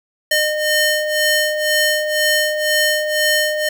sawtooth ring-modulated tone, 1220 Hz, D#6, 34 cents flat, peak -8 dBFS, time 0.31-3.69 s, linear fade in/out 5 ms, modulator 611 Hz, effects none

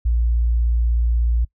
sine tone, 58.27 Hz, A#1, in tune, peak -14 dBFS, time 0.05-1.45 s, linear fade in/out 10 ms, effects noise-tail reverb RT60 0.1 s tail -23 dB re dry + tanh soft clip ceiling -10 dBFS

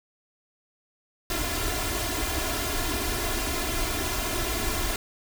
pink noise with comb filter, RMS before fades -28 dBFS, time 1.3-4.96 s, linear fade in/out 2 ms, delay 2.9 ms, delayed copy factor +0.9, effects none

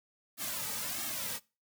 white noise with flanger, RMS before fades -37 dBFS, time 0.37-1.4 s, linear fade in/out 50 ms, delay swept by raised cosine 2 to 2.88 ms, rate 1.5 Hz, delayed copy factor -0.85, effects noise-tail reverb RT60 0.3 s tail -22 dB re dry

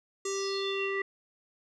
square tone with low-pass filter sweep, 392 Hz, G4, in tune, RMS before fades -32 dBFS, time 0.25-1.02 s, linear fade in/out 5 ms, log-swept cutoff 7300 to 2000 Hz, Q 7, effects none

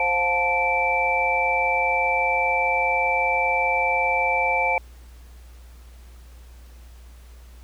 sine tone cluster, 524 / 713 / 875 / 2331 Hz, C5 / F5 / A5 / D7, +2 / +36 / -10 / -14 cents, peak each -27 / -26 / -24 / -22 dBFS, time 0-4.78 s, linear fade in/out 2 ms, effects added 60 Hz sine -42 dBFS peak until 7.63 s + pink hiss -55 dBFS RMS until 7.63 s

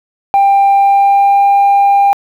sine tone with pitch glide, 793 to 799.4 Hz, G5 to G5, +20 to +34 cents, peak -3 dBFS, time 0.34-2.13 s, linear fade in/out 0 ms, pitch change +14 cents, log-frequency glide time 0.72-1.44 s, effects tanh soft clip ceiling -4 dBFS + 7-bit

